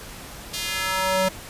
square tone with high-pass filter sweep, 188.7 Hz, F#3, 34 cents sharp, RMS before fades -24 dBFS, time 0.53-1.29 s, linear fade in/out 10 ms, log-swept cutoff 3900 to 380 Hz, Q 1.2, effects pink hiss -39 dBFS RMS until 1.49 s + resampled to 32000 Hz

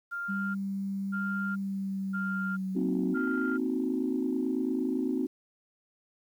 sine tone bursts, 1397 Hz, F6, in tune, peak -32 dBFS, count 4, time 0.11-3.58 s, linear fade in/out 20 ms, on 440 ms, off 570 ms
sine tone with pitch glide, 196 to 187.26 Hz, G3 to F#3, 0 to +21 cents, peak -30 dBFS, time 0.28-3.15 s, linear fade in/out 20 ms, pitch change -79 cents, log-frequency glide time 1.61-2.99 s
sine chord, C half-diminished seventh, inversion third, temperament equal, 233.1 / 261.6 / 311.1 / 370 Hz, Bb3 / C4 / Eb4 / Gb4, 0 / 0 / 0 / 0 cents, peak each -35 / -29 / -33 / -34 dBFS, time 2.75-5.27 s, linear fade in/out 10 ms
effects tanh soft clip ceiling -18 dBFS + 10-bit

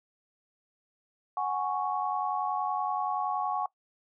sine chord, F# suspended second, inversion none, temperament equal, 740 / 830.6 / 1108.7 Hz, F#5 / G#5 / C#6, 0 / 0 / 0 cents, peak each -32 dBFS, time 1.37-3.66 s, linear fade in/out 2 ms, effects noise-tail reverb RT60 0.1 s tail -21 dB re dry

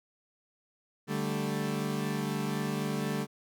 30% pulse chord, D suspended fourth, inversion none, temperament equal, 146.83 / 196 / 220 Hz, D3 / G3 / A3, 0 / 0 / 0 cents, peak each -32 dBFS, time 1.07-3.27 s, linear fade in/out 50 ms, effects none

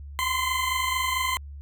20% pulse tone pair together, 1022 / 1046.5 Hz, C6 / C6, -41 / 0 cents, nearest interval unison, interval 41 cents, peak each -22 dBFS, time 0.19-1.37 s, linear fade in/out 0 ms, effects added 71 Hz sine -37 dBFS peak until 1.61 s

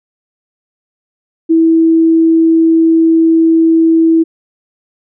sine tone, 326.4 Hz, E4, 17 cents flat, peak -5 dBFS, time 1.49-4.24 s, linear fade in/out 20 ms, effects none

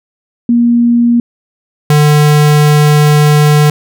sine / square tone pair in turn, 237.2 / 149.15 Hz, A#3 / D3, +30 / +27 cents, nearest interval minor sixth, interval 803 cents, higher first, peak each -5 dBFS, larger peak neither, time 0.49-1.2 / 1.9-3.7 s, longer second, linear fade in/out 2 ms, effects none

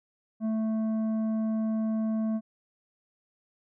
sine tone with tanh clipping, 220 Hz, A3, in tune, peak -27 dBFS, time 0.4-2.41 s, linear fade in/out 50 ms, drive 8 dB, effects none

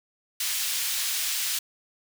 pink high-pass noise, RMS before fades -28 dBFS, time 0.4-1.59 s, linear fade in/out 5 ms, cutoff 3000 Hz, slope 12 dB/octave, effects none

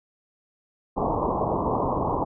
white low-pass noise, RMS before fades -25 dBFS, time 0.96-2.25 s, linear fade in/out 20 ms, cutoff 1100 Hz, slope 96 dB/octave, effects none

